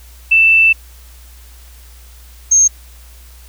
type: tone pair in turn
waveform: sine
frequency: 2657 / 6421 Hz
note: E7 / G8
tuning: +13 / +41 cents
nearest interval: octave + minor third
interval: 1528 cents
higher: second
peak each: -6 dBFS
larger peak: neither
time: 0.31-0.73 / 2.51-2.68 s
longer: first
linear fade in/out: 10 ms
effects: added 60 Hz sine -37 dBFS peak until 3.48 s + white hiss -45 dBFS RMS until 3.48 s